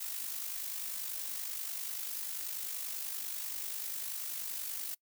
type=noise with amplitude modulation; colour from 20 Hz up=blue; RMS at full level=-37 dBFS; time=0-4.95 s; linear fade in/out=10 ms; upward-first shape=sine; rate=50.3 Hz; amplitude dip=50%; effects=noise-tail reverb RT60 0.1 s tail -24 dB re dry